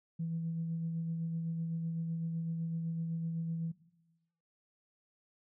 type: tone with tremolo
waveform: sine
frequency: 164.81 Hz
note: E3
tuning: in tune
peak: -32 dBFS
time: 0.19-3.72 s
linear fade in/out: 10 ms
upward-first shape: sine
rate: 7.9 Hz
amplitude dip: 30%
effects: noise-tail reverb RT60 1.0 s tail -17 dB re dry + tanh soft clip ceiling -28 dBFS